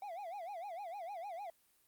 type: tone with vibrato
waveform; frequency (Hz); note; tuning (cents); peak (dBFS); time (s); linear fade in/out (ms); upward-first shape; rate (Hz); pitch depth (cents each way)
triangle; 740; F#5; 0; -40; 0.02-1.5; 2; sine; 6.6; 210
effects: white hiss -72 dBFS RMS until 1.87 s + Opus 32 kbps